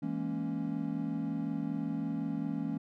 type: chord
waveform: triangle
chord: A# half-diminished seventh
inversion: second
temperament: equal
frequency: 164.81 / 207.7 / 233.1 / 277.2 Hz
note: E3 / G#3 / A#3 / C#4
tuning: 0 / 0 / 0 / 0 cents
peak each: -36 / -37 / -36 / -34 dBFS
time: 0.02-2.78 s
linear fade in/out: 10 ms
effects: none